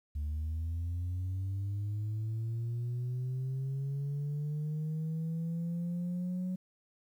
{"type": "linear sweep", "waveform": "sine", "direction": "up", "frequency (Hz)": [73.1, 185], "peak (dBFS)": -30, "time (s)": [0.15, 6.56], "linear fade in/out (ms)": 10, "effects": ["tanh soft clip ceiling -31 dBFS", "11-bit"]}